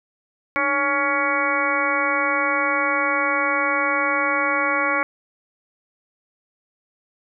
harmonic tone with a mistuned harmonic, 280 Hz, C#4, 18 cents sharp, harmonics 1 / 2 / 3 / 4 / 5 / 6 / 7 / 8, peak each -30 / -27 / -30 / -24 / -25 / -30 / -28 / -24 dBFS, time 0.56-5.03 s, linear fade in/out 0 ms, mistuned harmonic 1, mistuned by +120 cents, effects none

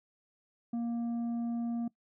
sine tone with tanh clipping, 234.6 Hz, A#3, 11 cents sharp, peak -32 dBFS, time 0.73-1.88 s, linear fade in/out 5 ms, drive 5 dB, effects noise-tail reverb RT60 0.1 s tail -21 dB re dry

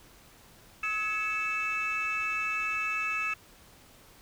sine tone cluster, 1286 / 1683 / 2219 / 2626 Hz, E6 / G#6 / C#7 / E7, -43 / +23 / +1 / -7 cents, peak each -33 / -38 / -37 / -29 dBFS, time 0.83-3.34 s, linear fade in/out 5 ms, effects tanh soft clip ceiling -23 dBFS + pink hiss -56 dBFS RMS until 4.21 s

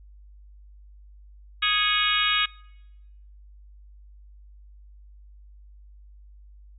harmonic tone with a mistuned harmonic, 415.3 Hz, G#4, in tune, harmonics 3 / 4 / 5 / 6 / 7 / 8 / 9, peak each -28 / -28 / -28 / -28 / -28 / -28 / -28 dBFS, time 1.62-2.46 s, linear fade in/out 10 ms, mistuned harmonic 5, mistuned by +100 cents, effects noise-tail reverb RT60 1.0 s tail -25 dB re dry + added 50 Hz sine -46 dBFS peak until 6.78 s

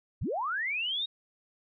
sine linear sweep, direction up, 44.71 to 3795 Hz, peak -29 dBFS, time 0.21-1.06 s, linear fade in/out 10 ms, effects none

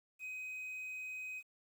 triangle tone with quantisation, 2517 Hz, D#7, 19 cents sharp, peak -40 dBFS, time 0.19-1.43 s, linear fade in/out 50 ms, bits 11, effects none

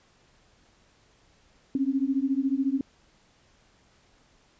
sine beating tone pair, 263.7 / 277.7 Hz, C4 / C#4, +14 / +3 cents, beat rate 14 Hz, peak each -26 dBFS, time 1.75-2.81 s, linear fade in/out 2 ms, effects pink hiss -62 dBFS RMS until 4.59 s + resampled to 16000 Hz

